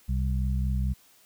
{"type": "harmonic tone", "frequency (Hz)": 64.5, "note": "C2", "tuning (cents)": -24, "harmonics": [1, 2, 3], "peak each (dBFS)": [-25, -31, -34], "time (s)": [0.08, 0.94], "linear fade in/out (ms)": 20, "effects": ["white hiss -59 dBFS RMS until 1.25 s"]}